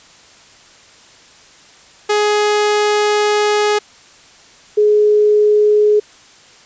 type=tone pair in turn; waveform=sawtooth / sine; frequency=418.3 / 420.4 Hz; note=G#4 / G#4; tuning=+12 / +21 cents; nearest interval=unison; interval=9 cents; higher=second; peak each=-8 dBFS; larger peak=neither; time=2.09-3.79 / 4.77-6 s; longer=first; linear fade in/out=10 ms; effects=white hiss -44 dBFS RMS until 6.65 s + resampled to 16000 Hz